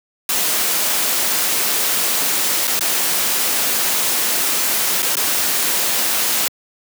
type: noise with dropouts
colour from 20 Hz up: white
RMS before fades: -18 dBFS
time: 0.29-6.48 s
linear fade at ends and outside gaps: 2 ms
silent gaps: 2.671-2.676 / 2.793-2.808 / 5.022-5.027 / 5.155-5.168 s
effects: high-pass 200 Hz 12 dB/octave